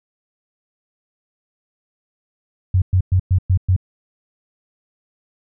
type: tone bursts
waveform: sine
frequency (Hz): 92.5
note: F#2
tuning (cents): 0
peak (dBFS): -11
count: 6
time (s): 2.74-3.764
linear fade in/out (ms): 5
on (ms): 79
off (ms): 110
effects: none